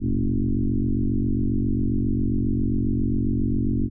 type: tone with frequency modulation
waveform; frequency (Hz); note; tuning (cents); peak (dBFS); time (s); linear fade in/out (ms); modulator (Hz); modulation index
sine; 114.7; A#2; -28; -19; 0-3.9; 50; 47.4; 4
effects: none